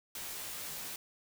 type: noise with comb filter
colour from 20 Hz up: white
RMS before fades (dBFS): -42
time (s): 0.15-0.96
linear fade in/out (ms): 2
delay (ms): 16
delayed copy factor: -0.55
effects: none